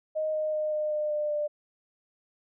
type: tone with pitch steps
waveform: sine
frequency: 622.3 / 617.6 / 613 / 608.4 / 603.9 / 599.4 / 594.9 Hz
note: D#5 / D#5 / D#5 / D#5 / D5 / D5 / D5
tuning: 0 / -13 / -26 / -39 / +48 / +35 / +22 cents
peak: -26 dBFS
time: 0.15-1.48 s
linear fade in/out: 20 ms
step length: 190 ms
effects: none